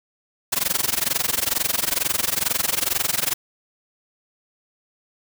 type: noise with amplitude modulation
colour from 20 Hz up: white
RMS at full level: -19 dBFS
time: 0.52-3.34 s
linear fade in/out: 10 ms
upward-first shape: sine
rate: 22.2 Hz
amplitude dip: 95%
effects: none